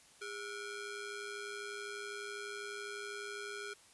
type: ring-modulated tone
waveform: sawtooth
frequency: 928 Hz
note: A#5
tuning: 8 cents flat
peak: -35 dBFS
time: 0.21-3.74 s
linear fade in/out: 10 ms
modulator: 520 Hz
effects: white hiss -62 dBFS RMS until 3.93 s + resampled to 24000 Hz